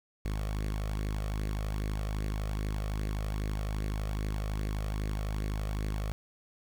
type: tone with flanger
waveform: sawtooth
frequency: 51.91 Hz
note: G#1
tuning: in tune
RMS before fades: -33 dBFS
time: 0.25-6.12 s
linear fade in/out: 0 ms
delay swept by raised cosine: 0.44 to 1.64 ms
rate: 2.5 Hz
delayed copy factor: +0.55
effects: 9-bit